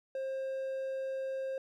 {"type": "tone", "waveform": "triangle", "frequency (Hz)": 532, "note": "C5", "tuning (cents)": 29, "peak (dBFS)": -32, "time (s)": [0.15, 1.58], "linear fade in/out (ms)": 2, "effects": []}